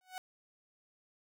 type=tone with exponential growth; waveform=sawtooth; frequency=743 Hz; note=F#5; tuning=7 cents sharp; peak=-33 dBFS; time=0.01-0.18 s; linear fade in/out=1 ms; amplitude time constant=35 ms; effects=none